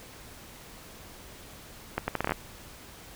accelerating click train, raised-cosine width 0.5 ms, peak -12 dBFS, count 9, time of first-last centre 1.98-2.321 s, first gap 100 ms, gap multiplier 0.73, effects pink hiss -48 dBFS RMS until 3.15 s

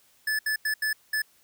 square tone bursts at uneven times, 1734 Hz, A6, 26 cents flat, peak -25 dBFS, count 5, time 0.27-0.39 / 0.46-0.56 / 0.65-0.74 / 0.82-0.93 / 1.13-1.22 s, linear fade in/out 5 ms, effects white hiss -62 dBFS RMS until 1.43 s

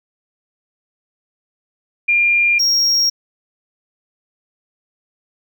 sine / triangle tone pair in turn, 2400 / 5587 Hz, D7 / F8, +37 / 0 cents, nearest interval octave + minor third, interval 1463 cents, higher second, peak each -11 dBFS, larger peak neither, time 2.08-2.59 / 2.59-3.1 s, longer neither, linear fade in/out 10 ms, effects none

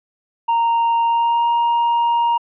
triangle tone with pitch glide, 928 to 939.3 Hz, A#5 to A#5, -8 to +13 cents, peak -12 dBFS, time 0.48-2.38 s, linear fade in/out 10 ms, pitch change +21 cents, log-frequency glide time 1.05-1.48 s, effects resampled to 8000 Hz

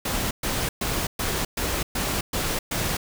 pink noise bursts, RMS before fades -26 dBFS, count 8, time 0.05-2.97 s, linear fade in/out 5 ms, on 260 ms, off 120 ms, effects none

